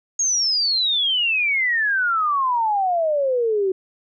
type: exponential sweep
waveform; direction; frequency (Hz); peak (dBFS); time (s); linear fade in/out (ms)
sine; down; 6645 to 370; -17; 0.19-3.72; 5
effects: none